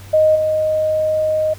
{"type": "tone with level steps", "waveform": "sine", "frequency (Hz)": 622.3, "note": "D#5", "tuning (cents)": 0, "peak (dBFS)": [-9, -14], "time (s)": [0.13, 1.54], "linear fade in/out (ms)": 10, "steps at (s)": 0.35, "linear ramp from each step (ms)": 10, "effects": ["added 97 Hz sine -35 dBFS peak until 1.58 s", "pink hiss -42 dBFS RMS until 1.58 s"]}